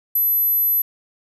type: tone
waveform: sine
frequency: 12000 Hz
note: F#9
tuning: 23 cents sharp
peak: -15 dBFS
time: 0.15-0.82 s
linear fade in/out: 5 ms
effects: none